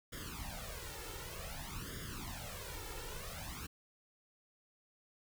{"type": "noise with flanger", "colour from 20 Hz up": "pink", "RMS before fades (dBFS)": -45, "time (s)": [0.12, 3.67], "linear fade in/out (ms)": 10, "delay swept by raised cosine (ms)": [0.58, 2.28], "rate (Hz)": 0.54, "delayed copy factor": 0.9, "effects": []}